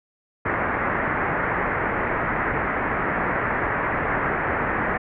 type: low-pass noise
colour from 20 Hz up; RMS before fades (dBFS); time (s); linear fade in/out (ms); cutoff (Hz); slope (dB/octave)
white; -24; 0.45-4.98; 10; 2000; 48
effects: none